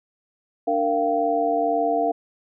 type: tone cluster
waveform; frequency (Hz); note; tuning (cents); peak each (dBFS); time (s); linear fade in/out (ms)
sine; 294.5 / 462.8 / 688 / 770; D4 / A#4 / F5 / G5; +5 / -13 / -26 / -31; -27 / -25 / -21 / -28; 0.67-2.12; 10
effects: none